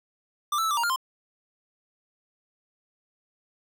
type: tone with pitch steps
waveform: square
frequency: 1184 / 1322 / 1309 / 1175 / 938 / 1405 / 1047 Hz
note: D6 / E6 / E6 / D6 / A#5 / F6 / C6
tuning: +14 / +5 / -13 / +1 / +11 / +10 / +1 cents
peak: -24 dBFS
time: 0.52-0.961 s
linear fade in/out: 5 ms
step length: 63 ms
effects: none